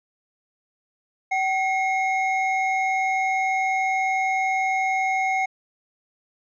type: tone pair together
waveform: triangle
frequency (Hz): 763.3 / 2159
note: G5 / C#7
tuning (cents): -46 / -46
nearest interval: octave + tritone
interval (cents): 1800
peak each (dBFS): -20 / -23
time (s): 1.31-5.46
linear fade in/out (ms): 10
effects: resampled to 16000 Hz